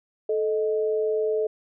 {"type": "tone pair together", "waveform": "sine", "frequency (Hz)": [435.4, 622.3], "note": ["A4", "D#5"], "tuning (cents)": [-18, 0], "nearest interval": "tritone", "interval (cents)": 618, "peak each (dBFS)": [-22, -29], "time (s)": [0.29, 1.47], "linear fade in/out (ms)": 5, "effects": []}